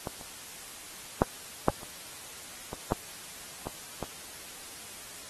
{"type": "clicks", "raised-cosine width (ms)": 1, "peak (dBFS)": [-19, -30, -7, -7, -30, -23, -11, -20, -19], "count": 9, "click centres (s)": [0.072, 0.212, 1.219, 1.684, 1.832, 2.731, 2.921, 3.67, 4.027], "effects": ["white hiss -45 dBFS RMS until 5.29 s", "AAC 32 kbps"]}